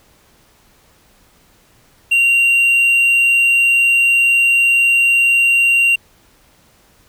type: tone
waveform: triangle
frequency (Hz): 2762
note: F7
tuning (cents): -20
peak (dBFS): -8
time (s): 2.11-5.96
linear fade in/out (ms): 10
effects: pink hiss -52 dBFS RMS until 7.08 s